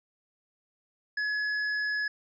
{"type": "tone with hard clipping", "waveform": "triangle", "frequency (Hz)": 1695, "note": "G#6", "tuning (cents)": 35, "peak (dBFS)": -29, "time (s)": [1.17, 2.08], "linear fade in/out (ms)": 5, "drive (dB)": 11, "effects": ["resampled to 16000 Hz"]}